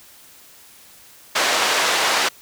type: band-pass noise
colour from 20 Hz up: pink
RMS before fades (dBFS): -19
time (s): 1.35-2.29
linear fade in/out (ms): 10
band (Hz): 670 to 6200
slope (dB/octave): 12
effects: white hiss -47 dBFS RMS until 2.41 s